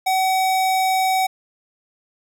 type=tone; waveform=square; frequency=756 Hz; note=F#5; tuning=37 cents sharp; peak=-17 dBFS; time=0.06-1.27 s; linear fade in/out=10 ms; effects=none